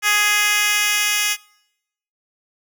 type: tone with high-pass filter sweep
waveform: 10% pulse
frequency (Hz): 416.2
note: G#4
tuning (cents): +4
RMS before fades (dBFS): -18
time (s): 0.02-1.37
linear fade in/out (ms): 50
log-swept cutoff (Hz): 1700 to 3000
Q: 0.93
effects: noise-tail reverb RT60 0.8 s tail -23 dB re dry